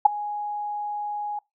sine tone with ADSR envelope, 830.6 Hz, G#5, in tune, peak -6 dBFS, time 0.05-1.39 s, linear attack 8 ms, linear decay 10 ms, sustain -21 dB, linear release 4 ms, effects noise-tail reverb RT60 0.2 s tail -24 dB re dry

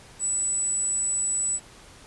sine tone, 7902 Hz, B8, in tune, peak -23 dBFS, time 0.19-1.6 s, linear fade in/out 50 ms, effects pink hiss -49 dBFS RMS until 2.06 s + resampled to 24000 Hz

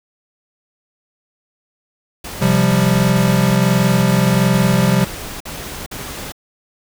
pink noise bursts, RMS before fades -29 dBFS, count 9, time 2.24-6.322 s, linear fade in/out 5 ms, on 410 ms, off 49 ms
square chord, C suspended fourth, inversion none, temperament equal, 130.81 / 174.61 / 196 Hz, C3 / F3 / G3, 0 / 0 / 0 cents, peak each -17 dBFS, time 2.41-5.05 s, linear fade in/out 10 ms
effects none

